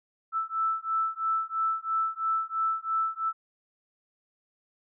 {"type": "beating tone pair", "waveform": "sine", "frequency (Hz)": [1318.5, 1321.5], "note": ["E6", "E6"], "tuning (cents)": [0, 4], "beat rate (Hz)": 3, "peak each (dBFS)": -29, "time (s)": [0.32, 3.33], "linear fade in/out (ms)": 50, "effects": []}